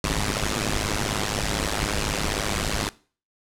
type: noise with amplitude modulation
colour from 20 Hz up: pink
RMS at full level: -21 dBFS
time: 0.04-2.89 s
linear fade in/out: 2 ms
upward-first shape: sine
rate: 104 Hz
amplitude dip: 100%
effects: noise-tail reverb RT60 0.4 s tail -20 dB re dry + low-pass 9000 Hz 12 dB/octave